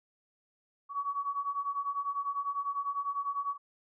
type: beating tone pair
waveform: sine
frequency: 1122 / 1132 Hz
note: C#6 / C#6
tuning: +21 / +36 cents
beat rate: 10 Hz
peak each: -36 / -33 dBFS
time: 0.89-3.58 s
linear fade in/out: 50 ms
effects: none